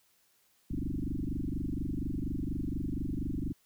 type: tone with frequency modulation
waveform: sine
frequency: 126.8 Hz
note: B2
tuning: 46 cents sharp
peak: -31 dBFS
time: 0.7-3.53 s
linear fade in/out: 10 ms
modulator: 24.2 Hz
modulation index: 7.6
effects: white hiss -69 dBFS RMS until 3.65 s